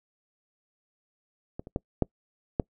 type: clicks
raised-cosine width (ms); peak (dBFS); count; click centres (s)
2; -22 / -29 / -14 / -9 / -10; 5; 1.595 / 1.671 / 1.761 / 2.023 / 2.598
effects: noise-tail reverb RT60 0.1 s tail -26 dB re dry